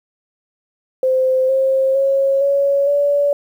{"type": "tone with pitch steps", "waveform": "sine", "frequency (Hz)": [519, 532.1, 545.4, 559.1, 573.2], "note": ["C5", "C5", "C#5", "C#5", "D5"], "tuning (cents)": [-14, 29, -28, 15, -42], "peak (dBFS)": -12, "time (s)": [1.03, 3.33], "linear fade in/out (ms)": 2, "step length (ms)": 460, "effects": ["8-bit"]}